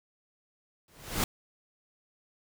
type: noise with exponential growth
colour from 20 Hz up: pink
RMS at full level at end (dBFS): -25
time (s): 0.88-1.24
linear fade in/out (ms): 2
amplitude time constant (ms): 78
effects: none